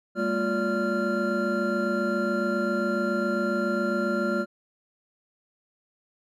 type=tone cluster; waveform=triangle; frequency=201.6 / 228.9 / 352.2 / 576 / 1386 Hz; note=G3 / A#3 / F4 / D5 / F6; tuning=+49 / -31 / +15 / -34 / -14 cents; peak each=-28 dBFS; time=0.15-4.46 s; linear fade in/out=50 ms; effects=none